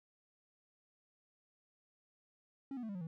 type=tone with pitch steps; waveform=triangle; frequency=273 / 246 / 221.7 / 199.85 / 180.11 / 162.33 Hz; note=C#4 / B3 / A3 / G3 / F#3 / E3; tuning=-26 / -7 / +13 / +34 / -46 / -26 cents; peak=-38 dBFS; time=2.71-3.07 s; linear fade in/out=2 ms; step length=60 ms; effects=none